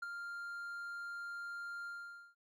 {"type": "tone with ADSR envelope", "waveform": "triangle", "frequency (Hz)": 1396.9, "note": "F6", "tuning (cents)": 0, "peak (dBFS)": -35, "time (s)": [0.02, 2.35], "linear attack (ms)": 8, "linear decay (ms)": 17, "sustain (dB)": -5, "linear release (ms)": 490, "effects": []}